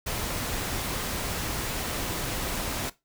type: noise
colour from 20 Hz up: pink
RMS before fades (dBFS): -31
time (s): 0.06-2.9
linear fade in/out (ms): 10
effects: noise-tail reverb RT60 0.2 s tail -17 dB re dry